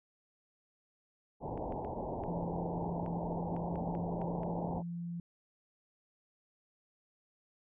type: low-pass noise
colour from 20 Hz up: white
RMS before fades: -39 dBFS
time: 1.4-4.83 s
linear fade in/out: 50 ms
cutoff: 930 Hz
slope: 96 dB/octave
type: clicks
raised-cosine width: 0.5 ms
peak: -38 dBFS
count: 10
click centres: 1.576 / 1.723 / 1.848 / 2.237 / 3.062 / 3.565 / 3.757 / 3.951 / 4.216 / 4.433 s
type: tone with pitch glide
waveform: sine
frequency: 170.5 to 171.59 Hz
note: F3 to F3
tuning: -41 to -30 cents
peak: -37 dBFS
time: 2.28-5.2 s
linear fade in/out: 2 ms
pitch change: +11 cents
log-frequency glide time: 3.2-4.56 s
effects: none